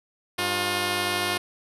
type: tone pair together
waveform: 5% pulse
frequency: 100 / 356.4 Hz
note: G2 / F4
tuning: +35 / +35 cents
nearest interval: octave + minor seventh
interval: 2200 cents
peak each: -20 / -13 dBFS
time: 0.38-1.38 s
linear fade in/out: 10 ms
effects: resampled to 32000 Hz